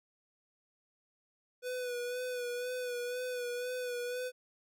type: tone with vibrato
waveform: square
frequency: 493.9 Hz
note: B4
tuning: in tune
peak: -36 dBFS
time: 1.62-4.32 s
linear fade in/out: 50 ms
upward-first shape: sine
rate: 2 Hz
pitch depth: 34 cents each way
effects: none